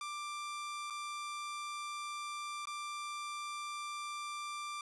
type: tone with dropouts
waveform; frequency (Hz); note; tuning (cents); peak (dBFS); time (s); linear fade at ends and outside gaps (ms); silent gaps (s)
sawtooth; 1181; D6; +9; -36; 0.01-4.81; 2; 0.901-0.905 / 2.655-2.671
effects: resampled to 24000 Hz